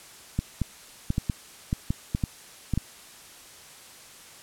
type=clicks; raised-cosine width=5 ms; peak=-12 dBFS; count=11; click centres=0.39 / 0.617 / 1.104 / 1.181 / 1.298 / 1.729 / 1.905 / 2.149 / 2.238 / 2.737 / 2.776 s; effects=white hiss -48 dBFS RMS until 4.42 s + low-pass 11000 Hz 12 dB/octave